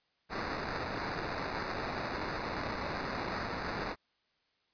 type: noise with sample-and-hold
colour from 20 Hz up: blue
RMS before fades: -37 dBFS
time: 0.29-3.96 s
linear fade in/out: 50 ms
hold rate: 3150 Hz
effects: white hiss -75 dBFS RMS until 4.73 s + resampled to 11025 Hz